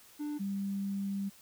triangle / sine tone pair in turn, 296.2 / 197.69 Hz, D4 / G3, +15 / +15 cents, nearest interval perfect fifth, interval 700 cents, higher first, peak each -32 / -32 dBFS, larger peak neither, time 0.19-0.39 / 0.39-1.3 s, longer second, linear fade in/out 20 ms, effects white hiss -58 dBFS RMS until 1.41 s

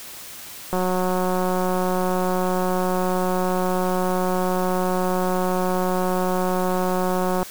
click train, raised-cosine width 1 ms, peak -10 dBFS, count 1227, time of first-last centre 0.73-7.429 s, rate 183 Hz, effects white hiss -38 dBFS RMS until 7.5 s

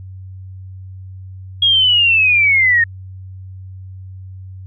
sine linear sweep, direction down, 3303 to 1819 Hz, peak -9 dBFS, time 1.62-2.84 s, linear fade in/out 5 ms, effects added 94 Hz sine -30 dBFS peak until 4.66 s

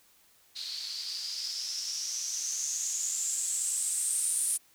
violet noise with low-pass filter sweep, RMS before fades -33 dBFS, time 0.55-4.58 s, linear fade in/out 20 ms, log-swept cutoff 4200 to 9500 Hz, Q 7.9, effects white hiss -63 dBFS RMS until 4.74 s

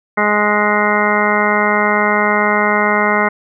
harmonic tone, 208.9 Hz, G#3, 10 cents sharp, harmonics 1 / 2 / 3 / 4 / 5 / 6 / 7 / 9 / 10, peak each -20 / -20 / -20 / -20 / -20 / -20 / -20 / -20 / -20 dBFS, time 0.17-3.29 s, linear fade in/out 10 ms, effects none

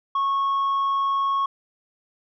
sine tone, 1100 Hz, C#6, 14 cents flat, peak -17 dBFS, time 0.15-1.46 s, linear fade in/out 5 ms, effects tanh soft clip ceiling -19 dBFS

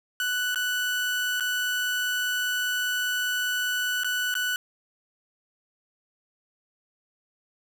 30% pulse tone with dropouts, 1485 Hz, F#6, 6 cents sharp, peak -22 dBFS, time 0.2-4.56 s, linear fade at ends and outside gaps 1 ms, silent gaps 0.546-0.558 / 1.399-1.406 / 4.035-4.045 / 4.341-4.352 s, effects none

